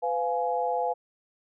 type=chord; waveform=sine; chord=F diminished; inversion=second; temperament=just; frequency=502.9 / 698.5 / 838.1 Hz; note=Cb5 / F5 / Ab5; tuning=+31 / 0 / +16 cents; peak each=-29 dBFS; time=0.02-0.94 s; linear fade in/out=20 ms; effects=none